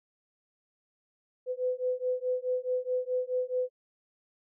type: beating tone pair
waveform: sine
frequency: 502 / 506.7 Hz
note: B4 / B4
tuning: +28 / +44 cents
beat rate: 4.7 Hz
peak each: -31 dBFS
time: 1.46-3.7 s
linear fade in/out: 50 ms
effects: none